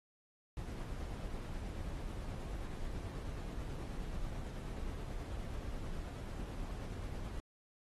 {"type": "noise with tremolo", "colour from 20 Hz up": "brown", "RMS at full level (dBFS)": -41, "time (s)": [0.57, 7.4], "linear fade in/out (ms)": 0, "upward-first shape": "triangle", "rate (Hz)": 9.3, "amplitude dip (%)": 25, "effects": ["AAC 32 kbps"]}